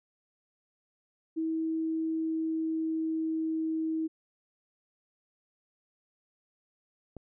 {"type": "tone with pitch glide", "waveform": "sine", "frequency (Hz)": [322, 319.6], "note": ["E4", "D#4"], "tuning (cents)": [-41, 47], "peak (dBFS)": -28, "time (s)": [1.36, 4.08], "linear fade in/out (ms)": 20, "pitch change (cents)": -12, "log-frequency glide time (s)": [1.63, 3.68]}
{"type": "click", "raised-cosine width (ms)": 2, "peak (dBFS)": -29, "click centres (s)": 7.167}
{"effects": []}